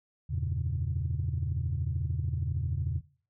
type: chord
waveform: sine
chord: E diminished seventh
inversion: none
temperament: equal with one note detuned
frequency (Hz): 82.41 / 95.54 / 116.54 / 138.59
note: E2 / G2 / Bb2 / Db3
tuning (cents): 0 / -44 / 0 / 0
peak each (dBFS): -32 / -35 / -35 / -33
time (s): 0.29-3.01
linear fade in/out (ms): 20
effects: noise-tail reverb RT60 0.4 s tail -17 dB re dry + tanh soft clip ceiling -21 dBFS